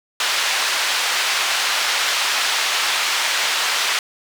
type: band-pass noise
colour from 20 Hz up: white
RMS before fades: -20 dBFS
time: 0.2-3.99 s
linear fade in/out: 2 ms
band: 860 to 4200 Hz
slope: 12 dB/octave
effects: none